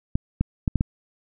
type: clicks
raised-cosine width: 5 ms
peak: -8 dBFS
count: 5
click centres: 0.155 / 0.41 / 0.678 / 0.757 / 0.809 s
effects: none